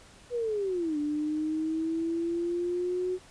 sine linear two-way sweep, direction down then up, 493.9 to 293.7 to 369.3 Hz, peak -27 dBFS, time 0.3-3.19 s, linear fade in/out 50 ms, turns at 0.98 s, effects pink hiss -54 dBFS RMS until 3.3 s + resampled to 22050 Hz

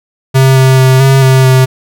square tone with pitch steps, 132.8 / 131.6 / 130.7 / 134.7 / 131.6 / 130.3 Hz, C3 / C3 / C3 / C#3 / C3 / C3, +26 / +10 / -1 / -49 / +10 / -7 cents, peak -4 dBFS, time 0.34-1.66 s, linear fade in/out 20 ms, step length 220 ms, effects none

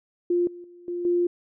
sine tone with level steps, 350.3 Hz, F4, 5 cents sharp, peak -19 / -38 / -45 / -27 / -19 dBFS, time 0.3-1.27 s, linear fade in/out 5 ms, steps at 0.47 / 0.64 / 0.88 / 1.05 s, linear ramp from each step 2 ms, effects none

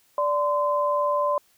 sine tone pair together, 585 / 1028.1 Hz, D5 / C6, -7 / -31 cents, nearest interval minor seventh, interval 976 cents, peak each -23 dBFS, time 0.18-1.38 s, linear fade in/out 2 ms, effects white hiss -62 dBFS RMS until 1.57 s

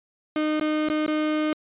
35% pulse tone with dropouts, 306.7 Hz, D#4, 25 cents flat, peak -20 dBFS, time 0.36-1.53 s, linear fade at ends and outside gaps 1 ms, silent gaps 0.598-0.611 / 0.887-0.899 / 1.064-1.079 s, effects resampled to 8000 Hz

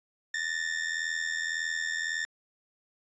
40% pulse ring-modulated tone, 1800 Hz, A6, 39 cents sharp, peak -26 dBFS, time 0.34-2.25 s, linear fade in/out 0 ms, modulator 40.9 Hz, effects resampled to 22050 Hz

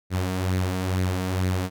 sawtooth tone with flanger, 92.5 Hz, F#2, in tune, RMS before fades -25 dBFS, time 0.1-1.7 s, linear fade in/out 50 ms, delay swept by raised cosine 0.46 to 4.46 ms, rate 2.2 Hz, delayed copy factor +0.5, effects none

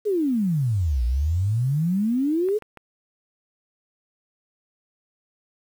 sine exponential two-way sweep, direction down then up, 440 to 57.4 to 440 Hz, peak -19 dBFS, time 0.05-2.59 s, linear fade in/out 20 ms, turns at 1.04 s
clicks, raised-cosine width 0.5 ms, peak -27 dBFS, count 3, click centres 2.487 / 2.623 / 2.773 s
effects 8-bit

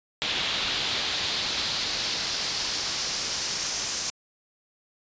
brown noise with band-pass filter sweep, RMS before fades -29 dBFS, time 0.22-4.1 s, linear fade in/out 0 ms, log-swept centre 3500 to 6100 Hz, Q 2.6, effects resampled to 16000 Hz

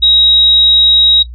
sine tone, 3810 Hz, A#7, 37 cents sharp, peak -5 dBFS, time 0.02-1.23 s, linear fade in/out 10 ms, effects noise-tail reverb RT60 0.1 s tail -17 dB re dry + added 60 Hz sine -25 dBFS peak until 1.34 s

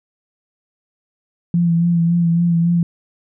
sine tone with vibrato, 170 Hz, F3, 46 cents flat, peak -12 dBFS, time 1.54-2.83 s, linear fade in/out 2 ms, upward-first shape sine, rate 3.6 Hz, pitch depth 30 cents each way, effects none

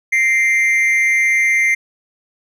triangle tone with amplitude modulation, 2093 Hz, C7, in tune, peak -7 dBFS, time 0.12-1.75 s, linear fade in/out 10 ms, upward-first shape sine, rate 236 Hz, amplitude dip 65%, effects none

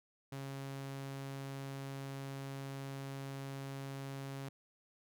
sawtooth tone, 136.8 Hz, C#3, 23 cents flat, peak -38 dBFS, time 0.32-4.49 s, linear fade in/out 5 ms, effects none

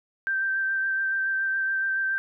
sine tone with vibrato, 1565 Hz, G6, 3 cents flat, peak -23 dBFS, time 0.27-2.18 s, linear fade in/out 0 ms, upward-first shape sine, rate 7.1 Hz, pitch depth 16 cents each way, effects none

